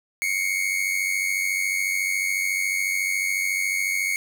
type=tone pair together; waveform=45% pulse; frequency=2146 / 2240 Hz; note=C7 / C#7; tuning=+43 / +18 cents; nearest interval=minor second; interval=75 cents; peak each=-25 dBFS; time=0.22-4.16 s; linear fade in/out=0 ms; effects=none